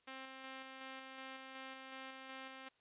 5% pulse tone with tremolo, 264.4 Hz, C4, 18 cents sharp, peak -36 dBFS, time 0.07-2.69 s, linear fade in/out 10 ms, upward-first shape square, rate 2.7 Hz, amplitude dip 30%, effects white hiss -75 dBFS RMS until 2.8 s + resampled to 8000 Hz

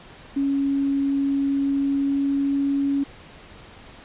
sine tone with pitch glide, 277.2 to 279.1 Hz, C#4 to C#4, 0 to +12 cents, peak -19 dBFS, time 0.36-3.04 s, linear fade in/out 10 ms, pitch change +12 cents, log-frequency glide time 1.51-2.77 s, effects pink hiss -45 dBFS RMS until 4.04 s + resampled to 8000 Hz

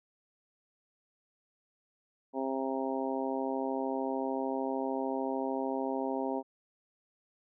harmonic tone, 133.3 Hz, C3, 33 cents sharp, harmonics 2 / 3 / 4 / 5 / 6 / 7, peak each -35 / -37 / -38 / -39 / -40 / -40 dBFS, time 2.33-6.43 s, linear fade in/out 50 ms, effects none

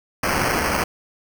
white noise with sample-and-hold, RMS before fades -21 dBFS, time 0.23-0.84 s, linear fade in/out 5 ms, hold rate 3675 Hz, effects none

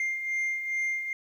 sine beating tone pair, 2105 / 2107.4 Hz, C7 / C7, +10 / +12 cents, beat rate 2.4 Hz, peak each -33 / -26 dBFS, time 0-1.13 s, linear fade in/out 2 ms, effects tanh soft clip ceiling -25 dBFS + 10-bit

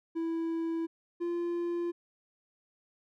triangle tone pair in turn, 329.6 / 345.1 Hz, E4 / F4, 0 / -21 cents, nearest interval minor second, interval 79 cents, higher second, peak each -28 dBFS, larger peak neither, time 0.15-0.87 / 1.2-1.92 s, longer neither, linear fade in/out 20 ms, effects none

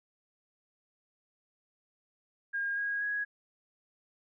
sine tone with pitch steps, 1619 / 1640.7 / 1662.6 Hz, G#6 / G#6 / G#6, -45 / -22 / +1 cents, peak -30 dBFS, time 2.53-3.25 s, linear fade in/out 20 ms, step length 240 ms, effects none

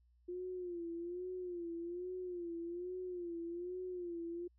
sine tone with vibrato, 351.7 Hz, F4, 12 cents sharp, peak -40 dBFS, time 0.28-4.48 s, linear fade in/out 10 ms, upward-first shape sine, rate 1.2 Hz, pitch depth 78 cents each way, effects added 60 Hz sine -67 dBFS peak until 4.58 s

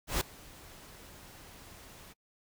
pink noise with ADSR envelope, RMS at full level -29 dBFS, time 0.07-2.14 s, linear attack 140 ms, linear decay 4 ms, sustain -23 dB, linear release 26 ms, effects noise-tail reverb RT60 0.1 s tail -26 dB re dry

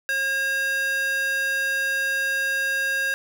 square tone with high-pass filter, 540 Hz, C#5, 45 cents flat, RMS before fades -24 dBFS, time 0.09-3.14 s, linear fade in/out 0 ms, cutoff 1400 Hz, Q 4.2, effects none

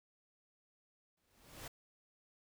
pink noise with exponential growth, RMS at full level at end -45 dBFS, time 1.17-1.68 s, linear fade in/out 5 ms, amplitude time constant 110 ms, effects none

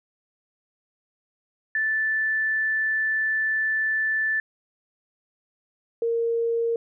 sine tone pair in turn, 1757 / 463.1 Hz, A6 / A#4, -3 / -11 cents, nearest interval octave + major seventh, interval 2308 cents, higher first, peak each -21 dBFS, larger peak neither, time 1.75-4.4 / 6.02-6.76 s, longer first, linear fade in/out 2 ms, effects none

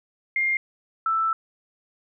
sine tone pair in turn, 2117 / 1323.6 Hz, C7 / E6, +20 / +7 cents, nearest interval minor sixth, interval 813 cents, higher first, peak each -20 dBFS, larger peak neither, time 0.36-0.57 / 1.06-1.33 s, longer second, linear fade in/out 2 ms, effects none

